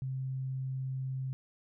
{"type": "tone", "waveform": "sine", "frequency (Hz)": 131.8, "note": "C3", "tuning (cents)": 13, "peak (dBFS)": -33, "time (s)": [0.02, 1.33], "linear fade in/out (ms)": 0, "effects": []}